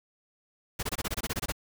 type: noise bursts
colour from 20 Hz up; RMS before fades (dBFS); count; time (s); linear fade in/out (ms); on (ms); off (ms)
pink; -31; 12; 0.79-1.523; 10; 40; 23
effects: none